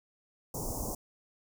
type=band-stop noise; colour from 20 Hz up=pink; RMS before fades=-36 dBFS; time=0.54-0.95 s; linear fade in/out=5 ms; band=1000 to 5700 Hz; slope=48 dB/octave; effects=none